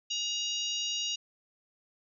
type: harmonic tone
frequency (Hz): 950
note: A#5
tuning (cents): +33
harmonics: 3 / 4 / 5 / 6 / 7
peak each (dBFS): -33 / -37 / -41 / -40 / -40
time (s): 0.1-1.16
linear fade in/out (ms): 10
effects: none